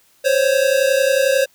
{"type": "tone pair together", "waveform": "square", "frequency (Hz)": [523.3, 554.4], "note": ["C5", "C#5"], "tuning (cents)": [0, 0], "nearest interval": "minor second", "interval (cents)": 100, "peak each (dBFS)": -17, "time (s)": [0.24, 1.46], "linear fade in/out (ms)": 20, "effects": ["white hiss -56 dBFS RMS until 1.54 s"]}